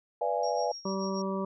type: chord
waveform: sine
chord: B diminished seventh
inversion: none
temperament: equal with one note detuned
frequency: 493.9 / 587.3 / 681.3 / 830.6 Hz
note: B4 / D5 / F5 / Ab5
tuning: 0 / 0 / -43 / 0 cents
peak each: -32 dBFS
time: 0.21-0.72 s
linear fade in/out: 5 ms
type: tone with tremolo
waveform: sine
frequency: 5588 Hz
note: F8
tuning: in tune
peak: -38 dBFS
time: 0.43-1.22 s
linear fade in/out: 5 ms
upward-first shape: sine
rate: 6.9 Hz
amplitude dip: 75%
type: harmonic tone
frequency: 193 Hz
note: G3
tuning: 27 cents flat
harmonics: 1 / 2 / 3 / 5 / 6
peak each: -32 / -35 / -37 / -39 / -40 dBFS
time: 0.85-1.45 s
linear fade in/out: 5 ms
effects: none